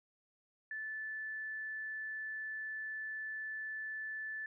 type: tone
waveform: sine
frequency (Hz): 1748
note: A6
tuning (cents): -12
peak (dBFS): -39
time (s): 0.71-4.46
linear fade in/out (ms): 2
effects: none